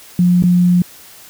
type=tone with dropouts; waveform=sine; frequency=177.7 Hz; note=F3; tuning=30 cents sharp; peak=-8 dBFS; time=0.19-0.82 s; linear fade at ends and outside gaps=2 ms; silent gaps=0.425-0.437 s; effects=white hiss -40 dBFS RMS until 1.29 s